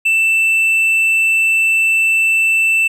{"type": "tone", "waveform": "triangle", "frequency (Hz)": 2660, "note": "E7", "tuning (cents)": 15, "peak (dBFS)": -9, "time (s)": [0.05, 2.88], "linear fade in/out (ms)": 10, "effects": []}